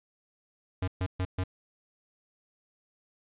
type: tone bursts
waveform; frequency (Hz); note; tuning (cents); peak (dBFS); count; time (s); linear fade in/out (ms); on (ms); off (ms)
square; 92.5; F#2; 0; -28; 4; 0.82-1.438; 5; 57; 130
effects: resampled to 8000 Hz + 10-bit